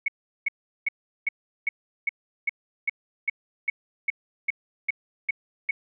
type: tone bursts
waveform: sine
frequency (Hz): 2211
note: C#7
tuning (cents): -5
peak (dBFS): -20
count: 15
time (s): 0.06-5.71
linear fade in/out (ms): 5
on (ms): 22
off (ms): 380
effects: none